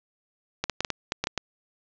clicks, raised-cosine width 0.2 ms, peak -9 dBFS, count 9, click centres 0.64 / 0.697 / 0.806 / 0.848 / 0.903 / 1.121 / 1.24 / 1.271 / 1.377 s, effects resampled to 16000 Hz + 8-bit

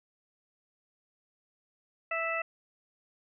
harmonic tone, 659 Hz, E5, 1 cent flat, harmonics 1 / 2 / 3 / 4, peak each -35 / -35 / -35 / -35 dBFS, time 2.11-2.42 s, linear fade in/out 5 ms, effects none

